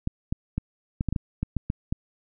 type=clicks; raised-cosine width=5 ms; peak=-13 dBFS; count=11; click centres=0.074 / 0.325 / 0.58 / 1.009 / 1.087 / 1.126 / 1.162 / 1.43 / 1.567 / 1.701 / 1.925 s; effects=none